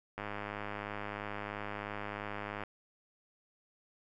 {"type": "click train", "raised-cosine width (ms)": 0.5, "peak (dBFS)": -24, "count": 254, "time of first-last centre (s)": [0.18, 2.636], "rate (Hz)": 103, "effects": []}